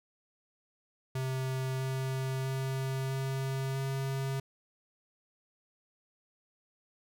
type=tone with pitch steps; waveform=square; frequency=131.3 / 132.21 / 133.13 / 134.06 / 134.99 Hz; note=C3 / C3 / C3 / C3 / C#3; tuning=+6 / +18 / +30 / +42 / -46 cents; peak=-32 dBFS; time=1.15-4.4 s; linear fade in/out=5 ms; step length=650 ms; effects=none